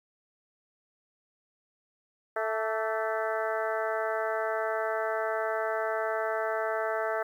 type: harmonic tone with a mistuned harmonic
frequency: 220 Hz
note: A3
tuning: in tune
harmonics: 2 / 3 / 4 / 5 / 6 / 7 / 8 / 9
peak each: -34 / -31 / -37 / -41 / -36 / -38 / -40 / -44 dBFS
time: 2.36-7.23 s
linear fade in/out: 5 ms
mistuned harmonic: 5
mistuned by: +64 cents
effects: 10-bit